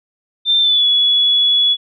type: tone with pitch glide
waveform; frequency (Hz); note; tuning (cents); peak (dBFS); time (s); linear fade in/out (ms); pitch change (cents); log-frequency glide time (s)
sine; 3577 to 3392; A7 to G#7; +28 to +36; -10; 0.45-1.77; 50; -92; 0.6-0.86
effects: none

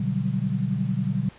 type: chord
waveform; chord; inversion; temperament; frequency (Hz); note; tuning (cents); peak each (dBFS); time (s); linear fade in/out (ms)
sine; G major seventh; first; equal; 123.47 / 146.83 / 185 / 196; B2 / D3 / F#3 / G3; 0 / 0 / 0 / 0; -28; 0-1.29; 5
effects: pink hiss -50 dBFS RMS until 1.38 s + resampled to 8000 Hz

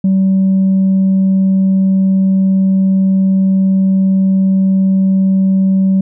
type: tone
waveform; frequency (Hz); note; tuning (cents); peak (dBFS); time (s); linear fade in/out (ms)
sine; 191.3; G3; -42; -6; 0.04-6.01; 5
effects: tanh soft clip ceiling -6 dBFS

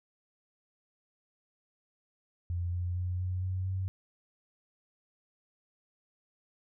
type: tone with pitch steps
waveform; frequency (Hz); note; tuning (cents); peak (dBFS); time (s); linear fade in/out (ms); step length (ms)
sine; 87.31 / 88.68 / 90.08 / 91.49 / 92.93 / 94.39; F2 / F2 / F#2 / F#2 / F#2 / F#2; 0 / +27 / -46 / -19 / +8 / +35; -30; 2.5-3.88; 0; 230
effects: none

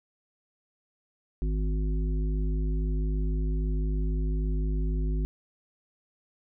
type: harmonic tone with a mistuned harmonic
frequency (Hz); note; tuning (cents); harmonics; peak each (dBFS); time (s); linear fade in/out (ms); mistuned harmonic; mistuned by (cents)
51.91; G#1; 0; 1 / 3 / 5 / 7; -25 / -35 / -39 / -42; 1.42-5.25; 0; 3; +27
effects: none

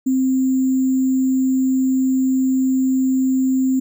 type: tone with sample-and-hold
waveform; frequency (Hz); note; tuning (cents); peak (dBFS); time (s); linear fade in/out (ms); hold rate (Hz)
sine; 261.6; C4; 0; -14; 0.06-3.8; 10; 7350
effects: none

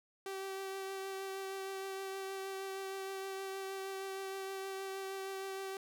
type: tone with vibrato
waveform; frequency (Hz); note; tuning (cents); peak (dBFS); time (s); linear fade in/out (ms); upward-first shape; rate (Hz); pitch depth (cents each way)
sawtooth; 386.4; G4; -25; -36; 0.26-5.77; 2; triangle; 6.4; 15
effects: none

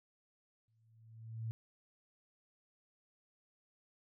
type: tone with exponential growth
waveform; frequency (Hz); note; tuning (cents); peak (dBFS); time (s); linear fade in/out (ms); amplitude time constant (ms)
sine; 112.4; A2; +37; -35; 0.68-1.51; 0; 180
effects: none

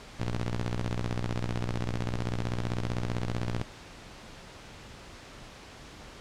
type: ring-modulated tone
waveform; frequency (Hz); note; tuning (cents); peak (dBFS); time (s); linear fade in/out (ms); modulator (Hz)
sawtooth; 60.3; B1; -41; -22; 0.19-3.63; 10; 52.5
effects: pink hiss -47 dBFS RMS until 6.2 s + low-pass 6000 Hz 12 dB/octave

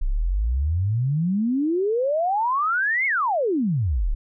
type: exponential two-way sweep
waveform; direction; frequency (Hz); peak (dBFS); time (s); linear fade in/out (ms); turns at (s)
sine; up then down; 30.04 to 2212 to 30.04; -19; 0.01-4.15; 10; 3.06
effects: none

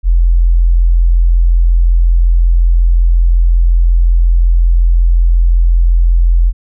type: tone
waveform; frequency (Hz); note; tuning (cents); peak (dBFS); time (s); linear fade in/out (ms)
sine; 42.74; F1; -37; -5; 0.03-6.53; 50
effects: none

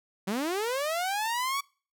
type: linear sweep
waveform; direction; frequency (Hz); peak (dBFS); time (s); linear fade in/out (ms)
sawtooth; up; 180.8 to 1142; -24; 0.27-1.61; 10
effects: noise-tail reverb RT60 0.4 s tail -25 dB re dry

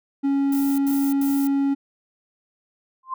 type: tone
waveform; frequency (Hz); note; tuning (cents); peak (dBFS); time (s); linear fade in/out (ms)
triangle; 277.2; C#4; 0; -16; 0.23-1.75; 20
type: noise bursts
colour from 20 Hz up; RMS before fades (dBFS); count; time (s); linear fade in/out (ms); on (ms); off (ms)
violet; -34; 3; 0.52-1.472; 2; 260; 86
type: tone with exponential growth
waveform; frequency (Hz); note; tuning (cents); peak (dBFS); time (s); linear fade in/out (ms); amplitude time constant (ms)
sine; 1046.5; C6; 0; -21; 3.03-3.14; 5; 23
effects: none

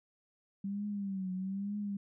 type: tone with vibrato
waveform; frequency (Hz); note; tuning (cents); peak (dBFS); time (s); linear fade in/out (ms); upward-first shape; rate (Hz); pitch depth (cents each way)
sine; 195.5; G3; -4; -34; 0.64-1.97; 5; triangle; 1.1; 110
effects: none

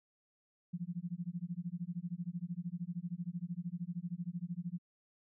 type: tone with tremolo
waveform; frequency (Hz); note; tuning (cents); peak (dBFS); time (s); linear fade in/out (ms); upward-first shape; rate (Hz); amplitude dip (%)
sine; 174.61; F3; 0; -34; 0.73-4.79; 10; sine; 13; 100
effects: none

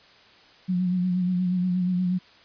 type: tone with vibrato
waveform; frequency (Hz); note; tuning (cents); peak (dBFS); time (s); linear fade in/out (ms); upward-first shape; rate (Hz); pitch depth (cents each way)
sine; 181.1; F#3; -37; -21; 0.68-2.19; 20; sine; 8.4; 37
effects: white hiss -53 dBFS RMS until 2.44 s + resampled to 11025 Hz

